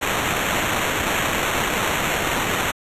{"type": "noise with sample-and-hold", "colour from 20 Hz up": "white", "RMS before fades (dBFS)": -22, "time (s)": [0.01, 2.72], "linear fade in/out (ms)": 20, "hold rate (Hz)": 4900, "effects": ["resampled to 32000 Hz"]}